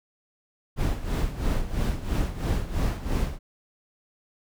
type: noise with tremolo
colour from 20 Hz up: brown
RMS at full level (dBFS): -23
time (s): 0.76-3.39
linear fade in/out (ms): 50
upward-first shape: sine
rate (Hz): 3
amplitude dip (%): 75
effects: none